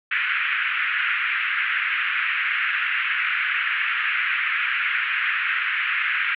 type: band-pass noise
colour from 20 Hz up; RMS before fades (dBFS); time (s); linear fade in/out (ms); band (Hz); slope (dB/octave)
pink; -23; 0.11-6.35; 5; 1400 to 2700; 48
effects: MP3 96 kbps